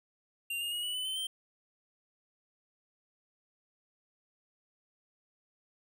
square tone with pitch steps, 2781 / 2836 / 2892 / 2950 / 3008 / 3068 / 3129 Hz, F7 / F7 / F#7 / F#7 / F#7 / G7 / G7, -8 / +26 / -40 / -6 / +28 / -38 / -4 cents, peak -34 dBFS, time 0.5-1.27 s, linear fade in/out 5 ms, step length 110 ms, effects none

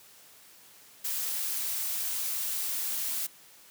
blue noise, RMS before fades -32 dBFS, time 1.04-3.27 s, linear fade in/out 10 ms, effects white hiss -55 dBFS RMS until 3.7 s + high-pass 100 Hz 12 dB/octave

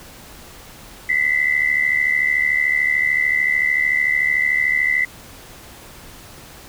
sine tone pair together, 1975.5 / 2049 Hz, B6 / C7, 0 / -37 cents, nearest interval minor second, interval 63 cents, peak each -18 dBFS, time 1.09-5.05 s, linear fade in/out 5 ms, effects pink hiss -41 dBFS RMS until 6.68 s

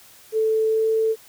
sine tone with pitch glide, 439.9 to 443.2 Hz, A4 to A4, 0 to +13 cents, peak -17 dBFS, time 0.32-1.16 s, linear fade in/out 50 ms, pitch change +13 cents, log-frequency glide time 0.67-0.88 s, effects white hiss -49 dBFS RMS until 1.28 s

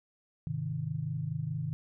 sine chord, Ab major, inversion none, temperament equal, 103.83 / 130.81 / 155.56 Hz, Ab2 / C3 / Eb3, 0 / 0 / 0 cents, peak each -40 / -36 / -34 dBFS, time 0.47-1.73 s, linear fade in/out 0 ms, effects none

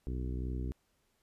harmonic tone, 62.7 Hz, B1, 27 cents sharp, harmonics 1 / 2 / 3 / 4 / 5 / 6 / 7, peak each -35 / -41 / -48 / -45 / -47 / -49 / -54 dBFS, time 0.07-0.72 s, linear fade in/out 0 ms, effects pink hiss -75 dBFS RMS until 1.22 s + resampled to 32000 Hz

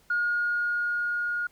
sine tone with level ramp, 1432 Hz, F6, 43 cents sharp, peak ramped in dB -22 to -26 dBFS, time 0.1-1.47 s, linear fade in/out 5 ms, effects tanh soft clip ceiling -18 dBFS + pink hiss -62 dBFS RMS until 1.51 s

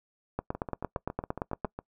two click trains, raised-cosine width 1 ms, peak -22 / -16 dBFS, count 10 / 12, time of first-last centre 0.55-1.79 / 0.39-1.647 s, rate 7.26 / 8.75 Hz, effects noise-tail reverb RT60 0.1 s tail -23 dB re dry

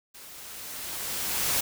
white noise with level ramp, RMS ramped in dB -47 to -25 dBFS, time 0.14-1.61 s, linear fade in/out 10 ms, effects none

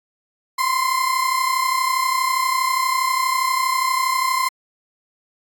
35% pulse tone pair together, 1021.6 / 1054 Hz, C6 / C6, -42 / +12 cents, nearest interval minor second, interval 54 cents, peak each -20 / -18 dBFS, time 0.58-4.49 s, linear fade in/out 10 ms, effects AAC 64 kbps

